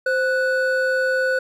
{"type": "tone pair together", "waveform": "triangle", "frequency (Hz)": [521.1, 1480], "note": ["C5", "F#6"], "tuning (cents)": [-7, 0], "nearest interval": "octave + tritone", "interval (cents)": 1807, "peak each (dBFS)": [-18, -19], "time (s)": [0.06, 1.39], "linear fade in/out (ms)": 5, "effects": []}